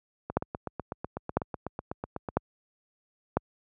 two click trains, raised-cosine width 1 ms, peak -9 / -19 dBFS, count 4 / 17, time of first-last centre 0.37-3.37 / 0.3-2.288 s, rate 1 / 8.05 Hz, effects high-pass 60 Hz 12 dB/octave

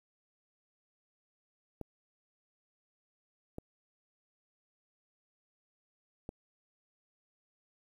clicks, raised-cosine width 2 ms, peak -27 dBFS, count 3, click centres 1.813 / 3.584 / 6.291 s, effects 10-bit

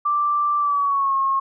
sine tone with pitch glide, 1174.7 to 1083.4 Hz, D6 to C#6, 0 to -40 cents, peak -17 dBFS, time 0.05-1.4 s, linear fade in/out 10 ms, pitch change -140 cents, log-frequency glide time 0.58-1.15 s, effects none

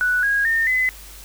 sine tone with pitch steps, 1480 / 1642.2 / 1822.1 / 2022 Hz, F#6 / G#6 / A#6 / B6, 0 / -20 / -40 / +40 cents, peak -16 dBFS, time 0.01-0.89 s, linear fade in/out 0 ms, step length 220 ms, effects added 50 Hz sine -41 dBFS peak until 1.24 s + white hiss -42 dBFS RMS until 1.24 s

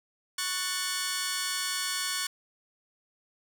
10% pulse chord, F# minor, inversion second, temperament just, 1110 / 1480 / 1776 Hz, C#6 / F#6 / A6, +2 / 0 / +16 cents, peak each -26 dBFS, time 0.38-2.27 s, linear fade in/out 5 ms, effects none

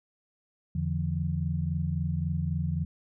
sine tone cluster, 84.8 / 146.7 / 170.4 Hz, E2 / D3 / F3, +50 / -2 / -42 cents, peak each -31 dBFS, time 0.75-2.85 s, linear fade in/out 5 ms, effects none

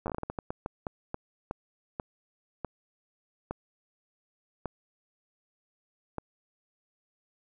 slowing click train, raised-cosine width 1 ms, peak -19 dBFS, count 20, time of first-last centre 0.06-6.183 s, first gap 9 ms, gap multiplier 1.33, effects none

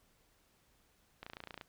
click train, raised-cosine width 0.3 ms, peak -29 dBFS, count 12, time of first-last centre 1.23-1.612 s, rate 28.8 Hz, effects pink hiss -71 dBFS RMS until 1.68 s

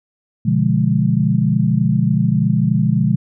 sine chord, B diminished seventh, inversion none, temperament equal, 123.47 / 146.83 / 174.61 / 207.7 Hz, B2 / D3 / F3 / Ab3, 0 / 0 / 0 / 0 cents, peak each -18 dBFS, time 0.45-3.16 s, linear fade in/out 10 ms, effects none

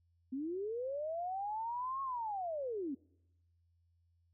sine linear two-way sweep, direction up then down, 251.1 to 1098 to 251.1 Hz, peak -36 dBFS, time 0.32-2.95 s, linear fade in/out 10 ms, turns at 2.02 s, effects noise-tail reverb RT60 0.9 s tail -26 dB re dry + added 85 Hz sine -70 dBFS peak until 4.33 s

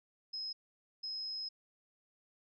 sine tone bursts at uneven times, 5120 Hz, D#8, 49 cents sharp, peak -38 dBFS, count 2, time 0.33-0.53 / 1.03-1.49 s, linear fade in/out 10 ms, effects none

